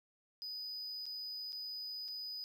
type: tone with dropouts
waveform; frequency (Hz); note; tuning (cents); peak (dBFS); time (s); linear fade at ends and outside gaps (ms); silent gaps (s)
triangle; 4978; D#8; 0; -40; 0.42-2.44; 0; 1.056-1.064 / 1.522-1.529 / 2.081-2.085
effects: none